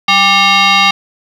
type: tone with frequency modulation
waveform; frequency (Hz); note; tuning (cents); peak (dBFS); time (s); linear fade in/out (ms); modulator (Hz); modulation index
sine; 798; G5; +31; -5; 0.08-0.91; 5; 989; 3.5
effects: tanh soft clip ceiling -1 dBFS + 7-bit